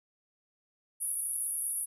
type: band-pass noise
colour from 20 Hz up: pink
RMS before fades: -34 dBFS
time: 1-1.86 s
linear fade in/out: 20 ms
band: 10000 to 11000 Hz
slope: 96 dB/octave
effects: none